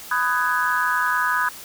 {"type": "chord", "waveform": "sine", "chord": "G# minor seventh", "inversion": "first", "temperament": "just", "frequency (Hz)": [996.7, 1245.9, 1495.1, 1661.2], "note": ["B5", "D#6", "F#6", "G#6"], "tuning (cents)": [16, 2, 18, 0], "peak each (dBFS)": -24, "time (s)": [0.11, 1.49], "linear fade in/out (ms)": 5, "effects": ["white hiss -39 dBFS RMS until 1.64 s"]}